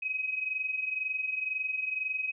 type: tone pair together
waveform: sine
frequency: 2514 / 2536 Hz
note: D#7 / D#7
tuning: +17 / +32 cents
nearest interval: unison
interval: 15 cents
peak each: -36 / -31 dBFS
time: 0.02-2.32 s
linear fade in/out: 10 ms
effects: none